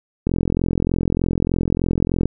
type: click train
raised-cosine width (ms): 3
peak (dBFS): -6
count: 87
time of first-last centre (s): 0.27-2.256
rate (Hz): 43.3
effects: none